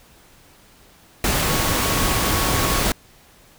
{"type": "tone in noise", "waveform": "sine", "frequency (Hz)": 1108.7, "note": "C#6", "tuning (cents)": 0, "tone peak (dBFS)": -29, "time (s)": [1.43, 2.8], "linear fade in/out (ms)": 2, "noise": "pink", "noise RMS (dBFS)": -20, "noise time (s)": [1.24, 2.92], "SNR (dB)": -12, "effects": ["pink hiss -51 dBFS RMS until 3.58 s"]}